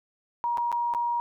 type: tone with dropouts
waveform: sine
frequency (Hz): 950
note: A#5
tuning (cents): +33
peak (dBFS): -24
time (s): 0.44-1.2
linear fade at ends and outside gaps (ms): 0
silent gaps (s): 0.573-0.581 / 0.717-0.726 / 0.938-0.948
effects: none